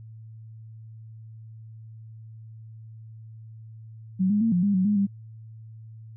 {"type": "tone with pitch steps", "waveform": "sine", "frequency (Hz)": [187.6, 207.5, 226.8, 177, 202.6, 186, 207.7, 198.6], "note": ["F#3", "G#3", "A#3", "F3", "G#3", "F#3", "G#3", "G3"], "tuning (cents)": [24, -1, -47, 23, -43, 9, 0, 23], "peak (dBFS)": -19, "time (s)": [4.19, 5.07], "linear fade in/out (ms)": 20, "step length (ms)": 110, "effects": ["added 111 Hz sine -41 dBFS peak until 6.16 s"]}